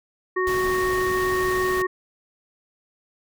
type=harmonic tone; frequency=370 Hz; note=F#4; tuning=in tune; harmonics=1 / 3 / 5; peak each=-22 / -26 / -27 dBFS; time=0.36-1.87 s; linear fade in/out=10 ms
type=noise; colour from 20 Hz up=pink; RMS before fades=-33 dBFS; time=0.47-1.82 s; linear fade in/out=0 ms
effects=none